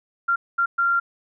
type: tone bursts at uneven times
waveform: sine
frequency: 1384 Hz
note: F6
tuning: 16 cents flat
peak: -17 dBFS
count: 3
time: 0.28-0.36 / 0.58-0.66 / 0.78-1 s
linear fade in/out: 10 ms
effects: none